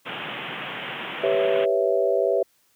white band-pass noise, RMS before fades -33 dBFS, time 0.05-1.66 s, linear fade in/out 20 ms, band 120 to 3300 Hz, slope 96 dB/octave
sine chord, C# half-diminished seventh, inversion second, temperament equal, 392 / 493.9 / 554.4 / 659.3 Hz, G4 / B4 / C#5 / E5, 0 / 0 / 0 / 0 cents, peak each -24 dBFS, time 1.23-2.43 s, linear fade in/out 5 ms
effects white hiss -64 dBFS RMS until 2.75 s + high-pass 60 Hz 12 dB/octave

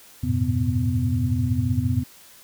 sine tone cluster, 86.8 / 101.6 / 112.5 / 127.9 / 250 Hz, F2 / G#2 / A2 / C3 / B3, -10 / -38 / +39 / -39 / +21 cents, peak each -26 dBFS, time 0.23-2.04 s, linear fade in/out 10 ms, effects white hiss -49 dBFS RMS until 2.43 s

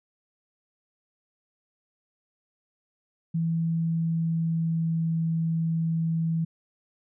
sine tone with pitch glide, 164.81 to 163.58 Hz, E3 to E3, 0 to -13 cents, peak -23 dBFS, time 3.34-6.45 s, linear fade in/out 10 ms, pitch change -13 cents, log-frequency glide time 3.68-5.13 s, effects none

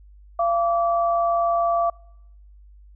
sine tone pair together, 684.4 / 1158 Hz, F5 / D6, -35 / -25 cents, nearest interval major sixth, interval 910 cents, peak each -19 / -24 dBFS, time 0.39-1.9 s, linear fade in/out 5 ms, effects noise-tail reverb RT60 0.8 s tail -26 dB re dry + added 50 Hz sine -45 dBFS peak until 2.95 s

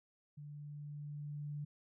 sine tone with level ramp, 146.83 Hz, D3, in tune, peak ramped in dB -47 to -39 dBFS, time 0.37-1.65 s, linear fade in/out 10 ms, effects none

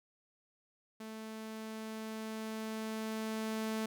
sawtooth tone with level ramp, 219.7 Hz, A3, 2 cents flat, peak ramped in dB -40 to -30 dBFS, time 1-3.86 s, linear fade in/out 5 ms, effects none

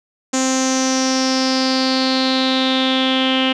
sawtooth tone with low-pass filter sweep, 261.6 Hz, C4, in tune, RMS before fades -17 dBFS, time 0.33-3.53 s, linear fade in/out 10 ms, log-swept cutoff 6900 to 3000 Hz, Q 7.1, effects none

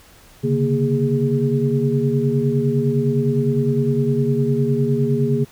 sine tone cluster, 133.6 / 143.4 / 233.7 / 410.9 Hz, C3 / D3 / A#3 / G#4, +36 / -41 / +5 / -18 cents, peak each -21 dBFS, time 0.43-5.45 s, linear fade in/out 20 ms, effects pink hiss -48 dBFS RMS until 5.51 s

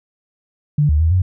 sine tone with pitch steps, 147.7 / 75.1 / 81 / 92 Hz, D3 / D2 / E2 / F#2, +10 / +39 / -30 / -9 cents, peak -11 dBFS, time 0.78-1.22 s, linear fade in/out 5 ms, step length 110 ms, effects none

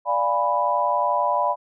sine chord, D diminished seventh, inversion none, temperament equal with one note detuned, 587.3 / 698.5 / 821.1 / 987.8 Hz, D5 / F5 / Ab5 / Cb6, 0 / 0 / -20 / 0 cents, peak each -25 / -26 / -27 / -21 dBFS, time 0.05-1.56 s, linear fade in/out 50 ms, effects none

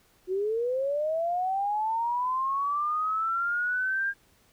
sine linear sweep, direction up, 360.6 to 1614 Hz, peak -25 dBFS, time 0.27-4.14 s, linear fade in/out 50 ms, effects pink hiss -63 dBFS RMS until 4.52 s

